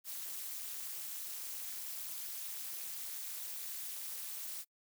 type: noise with amplitude modulation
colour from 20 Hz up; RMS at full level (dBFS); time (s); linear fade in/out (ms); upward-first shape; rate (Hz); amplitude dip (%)
blue; -39; 0.04-4.65; 50; sine; 273; 100
effects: noise-tail reverb RT60 0.1 s tail -26 dB re dry